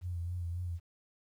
sine tone with vibrato, 87.3 Hz, F2, in tune, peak -34 dBFS, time 0.01-0.8 s, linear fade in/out 50 ms, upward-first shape sine, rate 3.7 Hz, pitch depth 46 cents each way, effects 11-bit

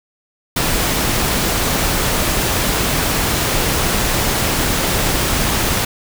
pink noise, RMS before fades -17 dBFS, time 0.56-5.85 s, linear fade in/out 5 ms, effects none

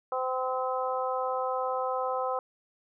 harmonic tone, 257.5 Hz, C4, 28 cents flat, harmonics 2 / 3 / 4 / 5, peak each -31 / -33 / -34 / -35 dBFS, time 0.12-2.39 s, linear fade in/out 2 ms, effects none

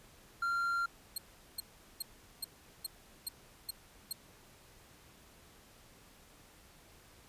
triangle tone, 1383 Hz, F6, 17 cents flat, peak -29 dBFS, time 0.42-0.86 s, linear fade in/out 5 ms
15% pulse tone bursts, 4235 Hz, C8, 20 cents sharp, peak -28 dBFS, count 8, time 1.16-4.128 s, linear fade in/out 5 ms, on 21 ms, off 400 ms
effects pink hiss -60 dBFS RMS until 7.28 s + resampled to 32000 Hz

